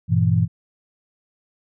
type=chord; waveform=sine; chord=E diminished; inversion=first; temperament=just; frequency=98.89 / 118.67 / 164.81 Hz; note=G2 / Bb2 / E3; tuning=+16 / +31 / 0 cents; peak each=-19 dBFS; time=0.08-0.48 s; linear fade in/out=50 ms; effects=none